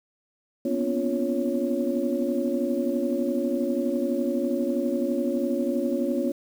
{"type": "tone cluster", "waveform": "sine", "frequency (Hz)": [241.2, 253.3, 284.4, 347.3, 555], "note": ["B3", "B3", "C#4", "F4", "C#5"], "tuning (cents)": [-41, 44, 45, -10, 2], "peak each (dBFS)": -29, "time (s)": [0.65, 6.32], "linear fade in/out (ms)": 5, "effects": ["tanh soft clip ceiling -11 dBFS", "8-bit"]}